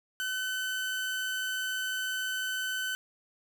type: tone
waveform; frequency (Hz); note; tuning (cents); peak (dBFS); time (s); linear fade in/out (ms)
30% pulse; 1518; F#6; +44; -28; 0.2-2.95; 0
effects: none